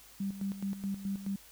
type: tone with tremolo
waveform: sine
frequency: 196.8 Hz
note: G3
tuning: 7 cents sharp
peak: -31 dBFS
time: 0.2-1.36 s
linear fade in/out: 5 ms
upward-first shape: square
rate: 4.7 Hz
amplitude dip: 70%
effects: added 50 Hz sine -65 dBFS peak until 1.51 s + white hiss -56 dBFS RMS until 1.51 s